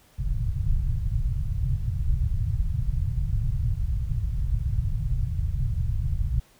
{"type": "low-pass noise", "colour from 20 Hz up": "pink", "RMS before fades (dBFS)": -25, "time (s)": [0.18, 6.4], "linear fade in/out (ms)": 10, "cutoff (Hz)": 140, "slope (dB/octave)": 48, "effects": ["pink hiss -58 dBFS RMS until 6.59 s"]}